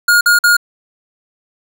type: tone bursts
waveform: square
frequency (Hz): 1429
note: F6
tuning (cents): +39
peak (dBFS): -8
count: 3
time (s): 0.08-0.568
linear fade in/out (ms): 5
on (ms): 130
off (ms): 49
effects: none